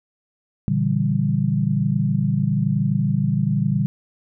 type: chord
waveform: sine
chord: E half-diminished seventh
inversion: second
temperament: equal with one note detuned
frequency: 116.54 / 143.73 / 164.81 / 196 Hz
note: Bb2 / D3 / E3 / G3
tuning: 0 / -37 / 0 / 0 cents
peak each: -24 / -21 / -25 / -22 dBFS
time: 0.68-3.86 s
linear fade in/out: 0 ms
effects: none